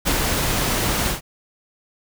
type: noise with ADSR envelope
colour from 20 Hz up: pink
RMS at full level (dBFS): -19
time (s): 0.05-1.21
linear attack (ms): 23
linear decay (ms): 100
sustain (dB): -2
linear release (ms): 120
effects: none